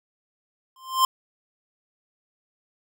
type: tone with exponential growth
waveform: square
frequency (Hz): 1046.5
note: C6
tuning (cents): 0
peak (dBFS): -14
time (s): 0.76-1.05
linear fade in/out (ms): 2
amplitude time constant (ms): 62
effects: none